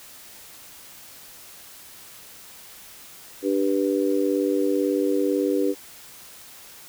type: harmonic tone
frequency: 98 Hz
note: G2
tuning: in tune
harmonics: 3 / 4 / 5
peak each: -23 / -24 / -25 dBFS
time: 3.42-5.75 s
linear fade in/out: 50 ms
effects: white hiss -45 dBFS RMS until 6.88 s